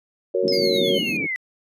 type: chord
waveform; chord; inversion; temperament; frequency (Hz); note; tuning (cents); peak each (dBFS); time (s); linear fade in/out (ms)
sine; F# major; none; just; 370 / 462.5 / 555; F#4 / A#4 / C#5; 0 / -14 / +2; -23; 0.34-0.99; 10
type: band-pass noise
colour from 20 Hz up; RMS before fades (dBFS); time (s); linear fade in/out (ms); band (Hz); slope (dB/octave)
pink; -28; 0.42-1.27; 20; 190 to 350; 24
type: exponential sweep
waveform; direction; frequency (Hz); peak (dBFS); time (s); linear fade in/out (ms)
sine; down; 5290 to 1966; -23; 0.48-1.36; 0
type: tone with tremolo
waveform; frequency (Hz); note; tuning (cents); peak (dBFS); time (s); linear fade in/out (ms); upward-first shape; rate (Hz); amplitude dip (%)
25% pulse; 2149; C7; +46; -26; 0.52-1.17; 5; sine; 9.2; 60
effects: resampled to 32000 Hz